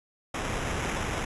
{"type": "noise with sample-and-hold", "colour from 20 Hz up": "pink", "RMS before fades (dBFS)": -31, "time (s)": [0.34, 1.25], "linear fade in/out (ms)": 5, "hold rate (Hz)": 4410, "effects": ["resampled to 24000 Hz"]}